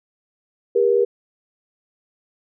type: tone pair together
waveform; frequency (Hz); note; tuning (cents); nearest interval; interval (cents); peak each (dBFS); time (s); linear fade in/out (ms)
sine; 399.4 / 477; G4 / A#4; +32 / +40; minor third; 308; -17 / -16; 0.75-1.05; 10
effects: none